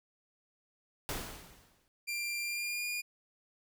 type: noise with exponential decay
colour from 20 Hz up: pink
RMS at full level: -35 dBFS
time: 1.09-1.88 s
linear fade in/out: 0 ms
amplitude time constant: 170 ms
type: tone with pitch glide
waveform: sawtooth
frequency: 2378 to 2427 Hz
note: D7 to D#7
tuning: +21 to -44 cents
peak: -31 dBFS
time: 2.07-3.02 s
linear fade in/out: 20 ms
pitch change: +35 cents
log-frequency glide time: 2.41-2.86 s
effects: none